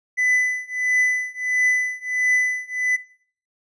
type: tone with tremolo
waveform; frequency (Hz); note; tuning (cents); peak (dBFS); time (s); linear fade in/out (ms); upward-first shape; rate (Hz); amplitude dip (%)
triangle; 2001; B6; +22; -12; 0.17-2.97; 20; triangle; 1.5; 95
effects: noise-tail reverb RT60 0.5 s tail -18 dB re dry + resampled to 22050 Hz